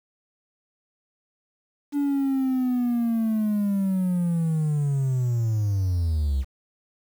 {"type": "linear sweep", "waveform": "triangle", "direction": "down", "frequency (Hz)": [289.3, 64], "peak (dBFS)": -18, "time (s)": [1.92, 6.45], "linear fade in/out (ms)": 50, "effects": ["tanh soft clip ceiling -14 dBFS", "8-bit"]}